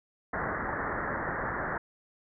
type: low-pass noise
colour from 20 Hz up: white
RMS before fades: -33 dBFS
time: 0.33-1.78 s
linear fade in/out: 5 ms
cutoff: 1900 Hz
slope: 96 dB/octave
effects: none